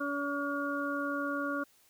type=harmonic tone; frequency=284.5 Hz; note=C#4; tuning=45 cents sharp; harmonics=1 / 2 / 4 / 5; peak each=-35 / -38 / -38 / -36 dBFS; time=0-1.64 s; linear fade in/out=10 ms; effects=white hiss -65 dBFS RMS until 1.89 s